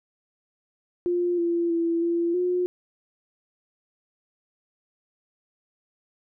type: tone with pitch steps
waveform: sine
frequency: 351.6 / 341.3 / 335.1 / 340.4 / 359.3 Hz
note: F4 / F4 / E4 / F4 / F4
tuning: +12 / -40 / +29 / -44 / +49 cents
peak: -21 dBFS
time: 1.06-2.66 s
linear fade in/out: 0 ms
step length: 320 ms
effects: none